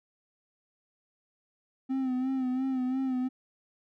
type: tone with vibrato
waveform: triangle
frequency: 259.3 Hz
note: C4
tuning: 15 cents flat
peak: -25 dBFS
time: 1.89-3.29 s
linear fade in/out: 20 ms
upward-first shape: sine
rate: 2.9 Hz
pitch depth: 49 cents each way
effects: none